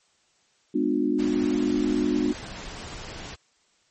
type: chord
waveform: sine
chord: G# diminished seventh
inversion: none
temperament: just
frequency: 207.7 / 249.2 / 299 / 358.8 Hz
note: G#3 / B3 / D4 / F4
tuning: 0 / +16 / +31 / +47 cents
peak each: -30 / -26 / -24 / -28 dBFS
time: 0.74-2.33 s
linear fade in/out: 10 ms
type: noise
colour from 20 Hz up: pink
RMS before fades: -38 dBFS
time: 1.18-3.36 s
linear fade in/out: 20 ms
effects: white hiss -65 dBFS RMS until 3.9 s + MP3 32 kbps